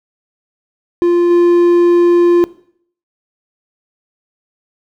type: tone with level steps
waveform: triangle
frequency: 347.8 Hz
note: F4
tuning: 7 cents flat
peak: -6 / -4 dBFS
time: 1.02-2.44 s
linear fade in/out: 0 ms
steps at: 1.3 s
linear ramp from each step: 10 ms
effects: noise-tail reverb RT60 0.6 s tail -19 dB re dry